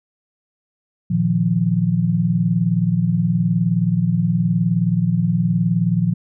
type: chord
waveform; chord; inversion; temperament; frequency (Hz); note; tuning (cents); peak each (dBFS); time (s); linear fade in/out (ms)
sine; Bb suspended fourth; none; equal; 116.54 / 155.56 / 174.61; Bb2 / Eb3 / F3; 0 / 0 / 0; -21 / -21 / -17; 1.1-6.14; 10
effects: none